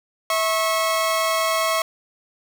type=tone pair together; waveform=sawtooth; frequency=650 / 1093.2 Hz; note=E5 / C#6; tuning=-24 / -24 cents; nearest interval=major sixth; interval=900 cents; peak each=-18 dBFS; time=0.3-1.82 s; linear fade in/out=2 ms; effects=none